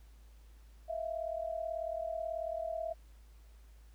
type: tone pair together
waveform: sine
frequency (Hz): 644.7 / 683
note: E5 / F5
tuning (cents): -39 / -39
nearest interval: minor second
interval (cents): 100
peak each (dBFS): -37 / -39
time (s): 0.88-2.94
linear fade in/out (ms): 20
effects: added 54 Hz sine -54 dBFS peak until 3.94 s + pink hiss -69 dBFS RMS until 3.94 s